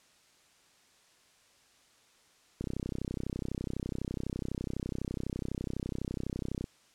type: click train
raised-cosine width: 3 ms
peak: -22 dBFS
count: 130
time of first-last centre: 2.61-6.641 s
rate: 32 Hz
effects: white hiss -64 dBFS RMS until 6.94 s + low-pass 8000 Hz 12 dB/octave